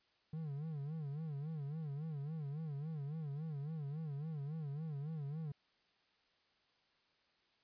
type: tone with vibrato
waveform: triangle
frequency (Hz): 150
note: D3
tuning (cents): +37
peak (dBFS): -38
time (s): 0.33-5.52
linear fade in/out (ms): 5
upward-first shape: sine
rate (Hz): 3.6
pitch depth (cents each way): 140
effects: white hiss -75 dBFS RMS until 7.63 s + resampled to 11025 Hz